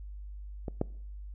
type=clicks; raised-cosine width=2 ms; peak=-22 / -14 dBFS; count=2; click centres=0.682 / 0.814 s; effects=noise-tail reverb RT60 0.6 s tail -23 dB re dry + added 50 Hz sine -40 dBFS peak until 1.34 s